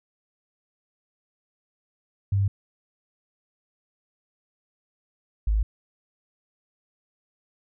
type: tone pair in turn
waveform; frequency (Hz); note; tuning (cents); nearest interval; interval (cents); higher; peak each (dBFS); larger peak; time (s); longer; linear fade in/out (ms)
sine; 98.9 / 52.69; G2 / G#1; +16 / +26; major seventh; 1090; first; -19; neither; 2.32-2.48 / 5.47-5.63; neither; 5
effects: none